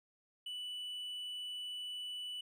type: tone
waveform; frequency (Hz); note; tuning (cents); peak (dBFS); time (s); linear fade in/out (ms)
triangle; 2969; F#7; +5; -39; 0.46-2.41; 5
effects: none